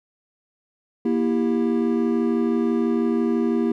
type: chord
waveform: triangle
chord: E diminished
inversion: second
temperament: just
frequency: 237.3 / 329.6 / 395.6 Hz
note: Bb3 / E4 / G4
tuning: +31 / 0 / +16 cents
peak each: -19 / -22 / -23 dBFS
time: 1.05-3.72 s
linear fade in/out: 5 ms
effects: none